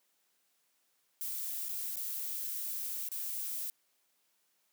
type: noise with dropouts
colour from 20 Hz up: violet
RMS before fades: -38 dBFS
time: 1.21-3.7 s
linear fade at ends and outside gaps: 0 ms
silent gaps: 1.685-1.691 / 1.958-1.968 / 3.087-3.117 s
effects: white hiss -75 dBFS RMS until 4.72 s + high-pass 200 Hz 12 dB/octave